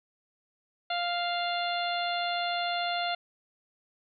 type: harmonic tone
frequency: 698.5 Hz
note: F5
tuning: in tune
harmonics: 1 / 2 / 3 / 4 / 5 / 6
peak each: -30 / -36 / -39 / -38 / -37 / -39 dBFS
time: 0.9-3.15 s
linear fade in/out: 5 ms
effects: none

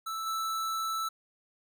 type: tone with level steps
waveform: square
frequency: 1318.5 Hz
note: E6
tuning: in tune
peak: -34 / -31 dBFS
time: 0.06-1.09 s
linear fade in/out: 10 ms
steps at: 0.26 s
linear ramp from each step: 10 ms
effects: none

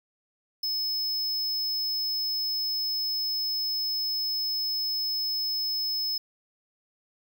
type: tone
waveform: square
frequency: 5200 Hz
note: E8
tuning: 24 cents flat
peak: -27 dBFS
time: 0.63-6.18 s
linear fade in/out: 5 ms
effects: none

